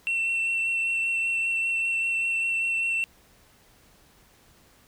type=tone with vibrato; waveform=sine; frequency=2701 Hz; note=E7; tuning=42 cents sharp; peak=-21 dBFS; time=0.07-3.04 s; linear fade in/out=0 ms; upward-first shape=sine; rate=5.1 Hz; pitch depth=12 cents each way; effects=tanh soft clip ceiling -22 dBFS + pink hiss -58 dBFS RMS until 4.87 s